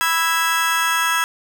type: chord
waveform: 30% pulse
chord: E major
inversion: second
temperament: just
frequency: 988.9 / 1318.5 / 1648.1 Hz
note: B5 / E6 / G#6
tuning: +2 / 0 / -14 cents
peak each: -20 / -18 / -18 dBFS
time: 0.01-1.24 s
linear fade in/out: 0 ms
effects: none